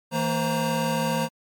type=tone cluster; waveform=square; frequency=161.2 / 228.6 / 525 / 936 Hz; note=E3 / A#3 / C5 / A#5; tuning=-38 / -34 / +6 / +7 cents; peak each=-29 dBFS; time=0.11-1.29 s; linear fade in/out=50 ms; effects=MP3 96 kbps